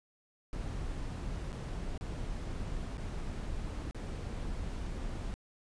brown noise with dropouts, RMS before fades -38 dBFS, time 0.53-5.34 s, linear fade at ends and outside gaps 0 ms, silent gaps 1.52-1.529 / 1.977-2.01 / 2.971-2.98 / 3.91-3.946 s, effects resampled to 22050 Hz

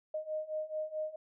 sine beating tone pair, 617 / 621.6 Hz, D#5 / D#5, -15 / -2 cents, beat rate 4.6 Hz, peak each -39 / -37 dBFS, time 0.14-1.16 s, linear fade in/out 5 ms, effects none

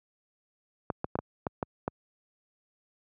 clicks, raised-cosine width 1 ms, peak -15 dBFS, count 7, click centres 0.902 / 1.044 / 1.155 / 1.189 / 1.468 / 1.628 / 1.879 s, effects high-pass 80 Hz 12 dB/octave

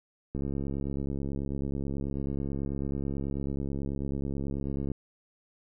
click train, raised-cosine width 3 ms, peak -21 dBFS, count 317, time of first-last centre 0.35-4.916 s, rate 69.2 Hz, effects none

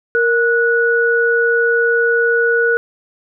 sine tone pair together, 466.2 / 1468.6 Hz, A#4 / F#6, 0 / -13 cents, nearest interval octave + minor sixth, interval 1987 cents, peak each -14 dBFS, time 0.15-2.77 s, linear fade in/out 0 ms, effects none

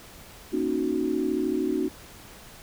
sine chord, D# minor seventh, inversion second, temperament equal with one note detuned, 238.3 / 277.2 / 311.1 / 370 Hz, A#3 / C#4 / D#4 / F#4, +38 / 0 / 0 / 0 cents, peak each -32 / -29 / -28 / -28 dBFS, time 0.52-1.89 s, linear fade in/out 20 ms, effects pink hiss -47 dBFS RMS until 2.62 s

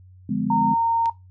sine chord, D diminished seventh, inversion none, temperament equal with one note detuned, 146.83 / 174.61 / 207.7 / 252.4 Hz, D3 / F3 / Ab3 / Cb4, 0 / 0 / 0 / +38 cents, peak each -30 / -29 / -24 / -26 dBFS, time 0.29-0.74 s, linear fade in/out 5 ms
sine tone, 920 Hz, A#5, 23 cents flat, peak -18 dBFS, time 0.5-1.1 s, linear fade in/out 5 ms
click, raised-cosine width 0.2 ms, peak -20 dBFS, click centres 1.058 s
effects noise-tail reverb RT60 0.2 s tail -19 dB re dry + added 92 Hz sine -45 dBFS peak until 1.3 s

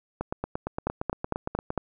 two click trains, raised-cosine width 1 ms, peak -15 / -12 dBFS, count 14 / 5, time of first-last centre 0.21-1.704 / 0.87-1.777 s, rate 8.7 / 4.41 Hz, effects none

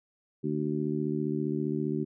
harmonic tone, 75.1 Hz, D2, 39 cents sharp, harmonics 2 / 3 / 4 / 5, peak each -33 / -33 / -33 / -33 dBFS, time 0.43-2.05 s, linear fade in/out 20 ms, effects none

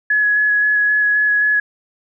sine tone with vibrato, 1688 Hz, G#6, 28 cents sharp, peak -12 dBFS, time 0.1-1.6 s, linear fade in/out 5 ms, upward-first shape square, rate 3.8 Hz, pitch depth 11 cents each way, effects none

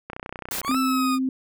click train, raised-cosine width 0.5 ms, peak -18 dBFS, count 21, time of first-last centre 0.1-0.745 s, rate 31 Hz
white noise, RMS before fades -29 dBFS, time 0.51-0.61 s, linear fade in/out 2 ms
40% pulse exponential two-way sweep, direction up then down, 1050 to 1330 to 1219 Hz, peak -23 dBFS, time 0.63-1.19 s, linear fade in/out 50 ms, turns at 0.77 s
sine tone, 261.6 Hz, C4, in tune, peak -21 dBFS, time 0.69-1.29 s, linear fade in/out 2 ms
effects none

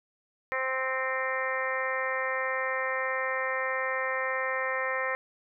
harmonic tone, 261.6 Hz, C4, in tune, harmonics 2 / 3 / 4 / 5 / 6 / 7 / 8 / 9, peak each -33 / -41 / -35 / -37 / -44 / -32 / -36 / -43 dBFS, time 0.52-5.15 s, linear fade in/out 0 ms, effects none

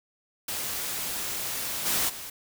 white noise with level steps, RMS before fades -32 / -26 / -39 dBFS, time 0.48-2.3 s, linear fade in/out 5 ms, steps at 1.85 / 2.08 s, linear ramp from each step 20 ms, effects none

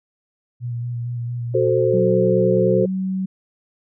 sine tone with vibrato, 120 Hz, B2, 49 cents flat, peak -23 dBFS, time 0.6-2.87 s, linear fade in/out 50 ms, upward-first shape square, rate 4.4 Hz, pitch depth 18 cents each way
sine chord, F# diminished, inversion none, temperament equal, 370 / 440 / 523.3 Hz, F#4 / A4 / C5, 0 / 0 / 0 cents, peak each -19 / -20 / -19 dBFS, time 1.54-2.86 s, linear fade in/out 10 ms
sine tone with pitch glide, 185 to 189 Hz, F#3 to F#3, 0 to +37 cents, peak -20 dBFS, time 1.93-3.26 s, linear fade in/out 10 ms, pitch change +37 cents, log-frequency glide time 2.62-2.93 s
effects none

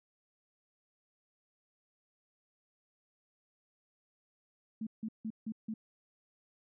sine tone bursts, 220 Hz, A3, in tune, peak -35 dBFS, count 5, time 4.81-5.74 s, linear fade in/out 5 ms, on 58 ms, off 160 ms, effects none

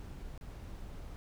brown noise with dropouts, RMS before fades -45 dBFS, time 0-1.16 s, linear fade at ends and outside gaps 0 ms, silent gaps 0.377-0.411 s, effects none

